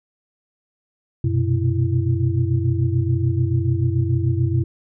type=tone cluster; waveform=sine; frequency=93.1 / 122.1 / 129 / 332.4 Hz; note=F#2 / B2 / C3 / E4; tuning=+11 / -19 / -24 / +15 cents; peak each=-21 / -20 / -23 / -27 dBFS; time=1.24-4.64 s; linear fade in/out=5 ms; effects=none